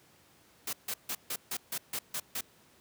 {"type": "noise bursts", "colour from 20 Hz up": "white", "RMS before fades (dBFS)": -35, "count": 9, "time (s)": [0.67, 2.41], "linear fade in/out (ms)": 5, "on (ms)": 60, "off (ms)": 150, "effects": ["pink hiss -62 dBFS RMS until 2.8 s", "high-pass 100 Hz 12 dB/octave"]}